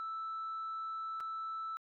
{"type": "tone with dropouts", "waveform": "sine", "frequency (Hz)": 1318.5, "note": "E6", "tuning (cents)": 0, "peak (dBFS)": -36, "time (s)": [0, 1.77], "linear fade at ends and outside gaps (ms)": 0, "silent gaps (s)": [1.202, 1.206], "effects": ["tanh soft clip ceiling -35 dBFS"]}